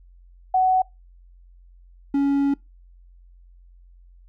sine / triangle tone pair in turn, 747 / 279.8 Hz, F#5 / C#4, +16 / +16 cents, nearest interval octave + perfect fourth, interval 1700 cents, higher first, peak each -15 / -15 dBFS, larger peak neither, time 0.54-0.82 / 2.14-2.54 s, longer second, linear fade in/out 5 ms, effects noise-tail reverb RT60 0.2 s tail -23 dB re dry + added 44 Hz sine -47 dBFS peak until 4.28 s

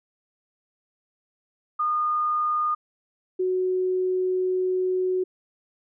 sine tone pair in turn, 1222 / 369.5 Hz, D#6 / F#4, -32 / -2 cents, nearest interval octave + major sixth, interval 2070 cents, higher first, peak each -21 dBFS, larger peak neither, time 1.79-2.75 / 3.39-5.24 s, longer second, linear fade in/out 10 ms, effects none

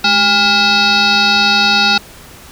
sine tone with frequency modulation, 2615 Hz, E7, 15 cents flat, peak -8 dBFS, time 0.04-1.98 s, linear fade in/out 5 ms, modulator 601 Hz, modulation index 3.6, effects pink hiss -37 dBFS RMS until 2.51 s

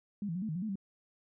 sine tone with pitch steps, 204.5 / 164.9 / 183.7 / 218.8 / 156 / 180 / 218.4 / 195 Hz, G#3 / E3 / F#3 / A3 / D#3 / F#3 / A3 / G3, -26 / +1 / -12 / -9 / +5 / -47 / -13 / -9 cents, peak -33 dBFS, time 0.22-0.756 s, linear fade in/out 2 ms, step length 67 ms, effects none

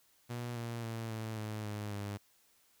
sawtooth tone with pitch steps, 120.3 / 117.01 / 113.81 / 110.7 / 107.67 / 104.73 / 101.86 Hz, B2 / A#2 / A#2 / A2 / A2 / G#2 / G#2, -45 / +7 / -41 / +11 / -37 / +15 / -33 cents, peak -34 dBFS, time 0.29-2.18 s, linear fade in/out 20 ms, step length 270 ms, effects white hiss -69 dBFS RMS until 2.8 s

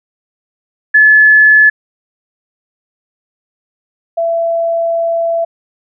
sine tone pair in turn, 1721 / 669.3 Hz, A6 / E5, -39 / +26 cents, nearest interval octave + major third, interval 1635 cents, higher first, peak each -3 / -11 dBFS, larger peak first, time 0.94-1.7 / 4.17-5.45 s, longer second, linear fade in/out 10 ms, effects none

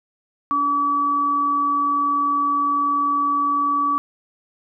sine tone pair together, 286.2 / 1145 Hz, D4 / D6, -45 / -44 cents, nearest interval 2 octaves, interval 2401 cents, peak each -28 / -17 dBFS, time 0.51-3.98 s, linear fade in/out 0 ms, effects none

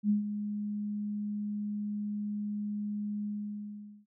sine tone with ADSR envelope, 207.7 Hz, G#3, in tune, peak -22 dBFS, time 0.03-4.06 s, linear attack 66 ms, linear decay 130 ms, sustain -10 dB, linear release 810 ms, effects none

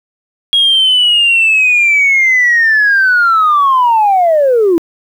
sine linear sweep, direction down, 3300 to 320.3 Hz, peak -5 dBFS, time 0.53-4.78 s, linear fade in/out 0 ms, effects tanh soft clip ceiling -3 dBFS + 7-bit

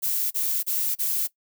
violet noise bursts, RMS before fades -25 dBFS, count 4, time 0.02-1.276 s, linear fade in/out 20 ms, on 290 ms, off 32 ms, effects noise-tail reverb RT60 0.1 s tail -19 dB re dry

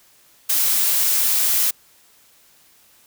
blue noise with amplitude modulation, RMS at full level -17 dBFS, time 0.49-1.71 s, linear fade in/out 10 ms, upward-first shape sine, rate 227 Hz, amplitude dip 25%, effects white hiss -54 dBFS RMS until 3.06 s

